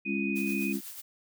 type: harmonic tone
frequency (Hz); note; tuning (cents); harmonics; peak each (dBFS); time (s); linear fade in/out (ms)
67.9; C#2; -35; 3 / 4 / 5; -31 / -33 / -35; 0.05-0.81; 50
type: tone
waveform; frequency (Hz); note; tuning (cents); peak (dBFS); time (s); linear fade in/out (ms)
sine; 2489; D#7; 0; -33; 0.05-0.73; 10
type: noise with tremolo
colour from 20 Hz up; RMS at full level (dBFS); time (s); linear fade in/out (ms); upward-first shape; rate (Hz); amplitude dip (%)
blue; -41; 0.35-1.02; 20; sine; 8; 45
effects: none